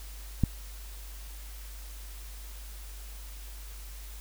click, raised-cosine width 5 ms, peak -10 dBFS, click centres 0.437 s, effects added 50 Hz sine -41 dBFS peak until 4.2 s + white hiss -50 dBFS RMS until 4.2 s

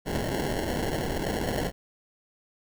blue noise with sample-and-hold, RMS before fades -29 dBFS, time 0.05-1.72 s, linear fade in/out 50 ms, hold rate 1225 Hz, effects none

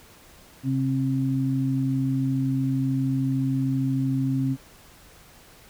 sine tone pair together, 133.2 / 266.4 Hz, C3 / C4, +31 / +31 cents, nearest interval octave, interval 1200 cents, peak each -24 dBFS, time 0.63-4.57 s, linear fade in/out 50 ms, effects pink hiss -51 dBFS RMS until 5.69 s

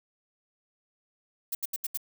violet noise bursts, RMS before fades -31 dBFS, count 5, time 1.52-1.974 s, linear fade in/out 5 ms, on 30 ms, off 76 ms, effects none

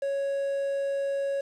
triangle tone with quantisation, 554.4 Hz, C#5, in tune, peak -24 dBFS, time 0.02-1.41 s, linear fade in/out 5 ms, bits 8, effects low-pass 8000 Hz 12 dB/octave

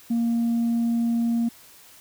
sine tone, 233.1 Hz, A#3, in tune, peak -18 dBFS, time 0.1-1.49 s, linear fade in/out 10 ms, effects tanh soft clip ceiling -18 dBFS + white hiss -50 dBFS RMS until 2 s

